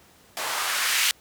blue noise with band-pass filter sweep, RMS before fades -25 dBFS, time 0.37-1.11 s, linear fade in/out 0 ms, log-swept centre 700 to 2400 Hz, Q 1.2, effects pink hiss -55 dBFS RMS until 1.2 s + high-pass 80 Hz 12 dB/octave

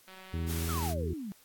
click train, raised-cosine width 0.3 ms, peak -34 dBFS, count 147, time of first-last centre 0.08-0.857 s, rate 188 Hz
harmonic tone, 82.41 Hz, E2, in tune, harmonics 1 / 2 / 3 / 4 / 5, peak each -32 / -38 / -42 / -44 / -46 dBFS, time 0.33-1.14 s, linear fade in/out 10 ms
white noise, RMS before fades -40 dBFS, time 0.46-0.95 s, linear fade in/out 50 ms
sine exponential sweep, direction down, 1396.9 to 185 Hz, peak -36 dBFS, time 0.69-1.32 s, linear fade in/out 0 ms
effects white hiss -61 dBFS RMS until 1.44 s + AAC 64 kbps

